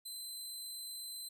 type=tone; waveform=20% pulse; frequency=4062 Hz; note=B7; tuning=48 cents sharp; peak=-37 dBFS; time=0.05-1.29 s; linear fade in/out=10 ms; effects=none